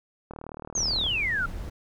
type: click train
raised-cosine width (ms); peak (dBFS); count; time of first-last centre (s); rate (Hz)
1; -24; 30; 0.31-1.065; 38.4
type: exponential sweep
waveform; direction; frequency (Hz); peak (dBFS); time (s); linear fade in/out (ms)
sine; down; 6645 to 1351; -24; 0.75-1.46; 5
type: noise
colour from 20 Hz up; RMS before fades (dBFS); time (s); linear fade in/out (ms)
brown; -36; 0.76-1.7; 10
effects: none